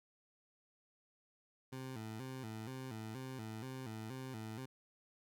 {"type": "tone with vibrato", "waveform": "20% pulse", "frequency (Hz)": 120, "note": "B2", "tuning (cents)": -49, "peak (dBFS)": -39, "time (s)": [1.72, 4.66], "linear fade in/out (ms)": 10, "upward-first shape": "square", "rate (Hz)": 2.1, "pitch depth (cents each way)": 150, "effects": []}